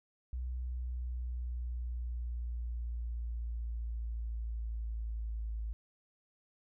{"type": "tone with pitch glide", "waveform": "sine", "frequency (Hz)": [62.2, 54.78], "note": ["B1", "A1"], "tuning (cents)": [13, -7], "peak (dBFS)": -35, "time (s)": [0.33, 5.73], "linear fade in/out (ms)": 0, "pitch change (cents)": -220, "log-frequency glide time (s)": [0.48, 5.59], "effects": []}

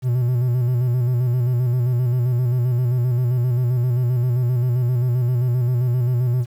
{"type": "tone with vibrato", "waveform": "triangle", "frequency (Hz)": 123.47, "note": "B2", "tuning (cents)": 0, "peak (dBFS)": -14, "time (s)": [0.02, 6.46], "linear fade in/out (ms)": 50, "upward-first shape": "square", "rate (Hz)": 7.6, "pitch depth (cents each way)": 50, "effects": ["8-bit"]}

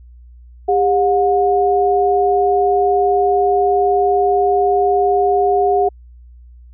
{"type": "tone pair together", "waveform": "sine", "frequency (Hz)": [401.5, 722.5], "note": ["G4", "F#5"], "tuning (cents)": [41, -41], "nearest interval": "minor seventh", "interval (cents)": 1018, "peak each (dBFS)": -14, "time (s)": [0.68, 5.89], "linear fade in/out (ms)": 10, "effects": ["added 60 Hz sine -38 dBFS peak until 6.73 s"]}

